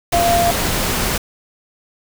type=tone in noise; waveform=sine; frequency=690 Hz; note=F5; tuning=21 cents flat; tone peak=-13 dBFS; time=0.13-0.51 s; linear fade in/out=5 ms; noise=pink; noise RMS=-19 dBFS; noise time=0.12-1.18 s; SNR=+3 dB; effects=none